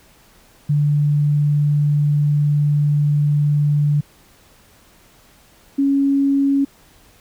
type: tone pair in turn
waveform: sine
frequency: 146.83 / 277.2 Hz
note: D3 / C#4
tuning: 0 / 0 cents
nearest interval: major seventh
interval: 1100 cents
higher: second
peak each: -13 / -13 dBFS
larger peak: neither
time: 0.69-4.01 / 5.78-6.65 s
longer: first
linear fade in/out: 10 ms
effects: pink hiss -51 dBFS RMS until 7.2 s